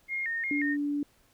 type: tone with vibrato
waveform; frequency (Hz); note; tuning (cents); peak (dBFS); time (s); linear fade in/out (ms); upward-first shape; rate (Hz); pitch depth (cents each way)
sine; 1982; B6; +6; -29; 0.08-0.77; 50; square; 2.8; 130
type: tone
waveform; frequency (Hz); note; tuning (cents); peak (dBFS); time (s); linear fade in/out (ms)
sine; 289.5; D4; -25; -27; 0.51-1.03; 2
effects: pink hiss -65 dBFS RMS until 1.33 s